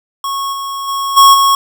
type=tone with level steps; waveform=square; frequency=1100 Hz; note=C#6; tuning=14 cents flat; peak=-17 / -20 / -16 / -3 / -8 dBFS; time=0.24-1.55 s; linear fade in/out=2 ms; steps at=0.52 / 0.87 / 1.16 / 1.33 s; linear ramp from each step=20 ms; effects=none